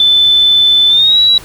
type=tone with pitch glide; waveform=sine; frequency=3517 to 3902 Hz; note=A7 to B7; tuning=-1 to -22 cents; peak=-5 dBFS; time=0-1.38 s; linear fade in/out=2 ms; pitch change=+179 cents; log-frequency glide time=0.89-1.19 s; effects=pink hiss -34 dBFS RMS until 1.44 s

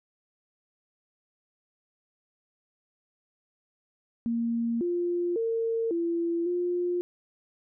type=tone with pitch steps; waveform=sine; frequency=232.6 / 349.6 / 455.4 / 338.5 / 353.5 Hz; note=A#3 / F4 / A#4 / E4 / F4; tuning=-4 / +2 / -40 / +46 / +21 cents; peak=-25 dBFS; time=4.26-7.01 s; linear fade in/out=0 ms; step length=550 ms; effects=none

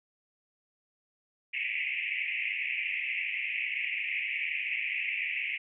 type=band-pass noise; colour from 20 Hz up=white; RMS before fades=-33 dBFS; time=1.53-5.58 s; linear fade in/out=10 ms; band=2000 to 2700 Hz; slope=96 dB/octave; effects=none

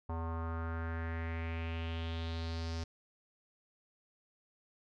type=tone with low-pass filter sweep; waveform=square; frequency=82.41 Hz; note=E2; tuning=in tune; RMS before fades=-38 dBFS; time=0.09-2.84 s; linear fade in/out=5 ms; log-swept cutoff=960 to 5400 Hz; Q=3.6; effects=none

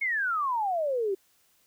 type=exponential sweep; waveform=sine; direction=down; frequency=2217 to 372.8 Hz; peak=-25 dBFS; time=0.01-1.15 s; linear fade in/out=10 ms; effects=white hiss -66 dBFS RMS until 1.66 s

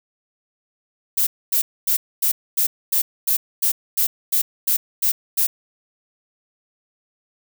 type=noise bursts; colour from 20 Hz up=violet; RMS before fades=-18 dBFS; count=13; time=1.17-5.47 s; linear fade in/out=10 ms; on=100 ms; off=250 ms; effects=none

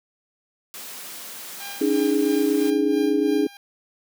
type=high-pass noise; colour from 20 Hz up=white; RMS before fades=-37 dBFS; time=0.74-2.7 s; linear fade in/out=0 ms; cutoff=160 Hz; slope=48 dB/octave
type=tone with tremolo; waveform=10% pulse; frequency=802 Hz; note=G5; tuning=39 cents sharp; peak=-26 dBFS; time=1.6-3.57 s; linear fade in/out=2 ms; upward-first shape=sine; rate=3 Hz; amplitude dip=70%
type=chord; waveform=sine; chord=C# suspended second; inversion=none; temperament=equal with one note detuned; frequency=282.8 / 311.1 / 415.3 Hz; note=C#4 / D#4 / G#4; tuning=+35 / 0 / 0 cents; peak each=-22 dBFS; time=1.81-3.47 s; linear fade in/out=5 ms
effects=none

